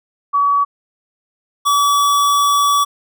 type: tone pair in turn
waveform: sine / square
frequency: 1136 / 1143.9 Hz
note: C#6 / D6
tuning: +42 / -46 cents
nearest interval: unison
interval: 12 cents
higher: second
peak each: -11 / -12 dBFS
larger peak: first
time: 0.33-0.65 / 1.65-2.85 s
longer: second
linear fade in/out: 20 ms
effects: none

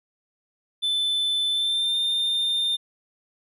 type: tone with pitch glide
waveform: triangle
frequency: 3520 to 3613 Hz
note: A7 to A7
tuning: 0 to +45 cents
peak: -20 dBFS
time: 0.82-2.77 s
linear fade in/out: 20 ms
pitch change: +45 cents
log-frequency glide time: 1.51-1.96 s
effects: none

